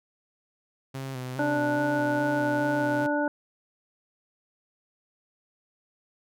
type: tone with vibrato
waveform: sawtooth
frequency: 130.81 Hz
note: C3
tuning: in tune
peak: -29 dBFS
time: 0.94-3.07 s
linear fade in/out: 10 ms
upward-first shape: square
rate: 2.4 Hz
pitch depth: 44 cents each way
type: harmonic tone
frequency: 293.7 Hz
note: D4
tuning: in tune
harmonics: 1 / 2 / 3 / 5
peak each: -27 / -28 / -31 / -31 dBFS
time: 1.39-3.28 s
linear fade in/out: 2 ms
effects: none